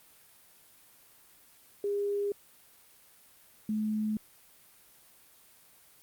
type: tone pair in turn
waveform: sine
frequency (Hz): 405.6 / 214.9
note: G#4 / A3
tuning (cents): -41 / -41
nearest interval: major seventh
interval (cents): 1100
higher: first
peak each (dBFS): -28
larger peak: neither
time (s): 1.84-2.32 / 3.69-4.17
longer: neither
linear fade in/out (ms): 2
effects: white hiss -59 dBFS RMS until 6.02 s + Opus 32 kbps